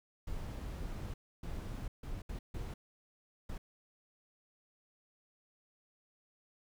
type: noise bursts at uneven times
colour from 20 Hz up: brown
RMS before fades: -41 dBFS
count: 6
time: 0.27-1.14 / 1.43-1.88 / 2.03-2.22 / 2.29-2.39 / 2.54-2.74 / 3.49-3.58 s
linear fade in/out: 5 ms
effects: none